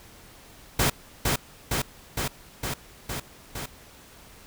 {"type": "noise with echo", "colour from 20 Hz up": "pink", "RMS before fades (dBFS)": -22, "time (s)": [0.79, 0.9], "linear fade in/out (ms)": 5, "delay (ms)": 460, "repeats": 6, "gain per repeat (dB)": -2, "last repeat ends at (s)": 3.66, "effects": ["pink hiss -50 dBFS RMS until 4.46 s"]}